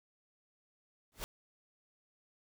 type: noise with exponential growth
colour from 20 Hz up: pink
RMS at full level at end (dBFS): -36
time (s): 1.12-1.24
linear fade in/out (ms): 0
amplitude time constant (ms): 24
effects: none